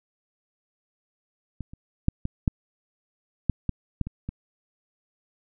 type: clicks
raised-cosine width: 5 ms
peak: -21 / -30 / -7 / -15 / -8 / -8 / -12 / -12 / -21 / -19 dBFS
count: 10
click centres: 1.607 / 1.735 / 2.084 / 2.254 / 2.478 / 3.497 / 3.693 / 4.013 / 4.07 / 4.29 s
effects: none